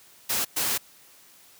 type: noise bursts at uneven times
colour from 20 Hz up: white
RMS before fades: -26 dBFS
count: 2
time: 0.29-0.45 / 0.56-0.78 s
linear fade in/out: 10 ms
effects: white hiss -54 dBFS RMS until 1.59 s + high-pass 80 Hz 12 dB/octave